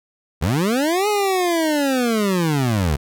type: linear two-way sweep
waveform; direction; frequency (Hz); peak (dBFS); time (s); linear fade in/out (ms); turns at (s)
25% pulse; up then down; 65.5 to 424.5 to 65.5; -13; 0.41-2.97; 20; 1.08
effects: none